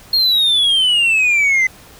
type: exponential sweep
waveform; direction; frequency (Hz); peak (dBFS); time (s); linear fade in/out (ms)
sine; down; 4299 to 2029; -8; 0.13-1.67; 5
effects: tanh soft clip ceiling -10 dBFS + pink hiss -42 dBFS RMS until 1.99 s